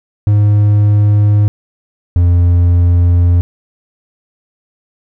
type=tone pair in turn; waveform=triangle; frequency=103.83 / 87.31 Hz; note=G#2 / F2; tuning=0 / 0 cents; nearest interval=minor third; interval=300 cents; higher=first; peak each=-4 dBFS; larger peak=neither; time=0.27-1.48 / 2.16-3.41 s; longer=second; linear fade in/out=0 ms; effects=none